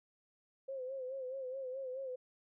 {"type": "tone with vibrato", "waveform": "sine", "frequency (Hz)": 523.3, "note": "C5", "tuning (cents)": 0, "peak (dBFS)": -39, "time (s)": [0.68, 2.16], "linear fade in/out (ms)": 10, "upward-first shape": "sine", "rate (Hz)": 4.7, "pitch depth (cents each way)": 68, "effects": []}